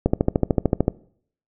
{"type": "click train", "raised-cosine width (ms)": 2, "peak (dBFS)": -3, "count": 12, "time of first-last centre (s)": [0.06, 0.881], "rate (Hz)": 13.4, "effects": ["noise-tail reverb RT60 0.6 s tail -22 dB re dry"]}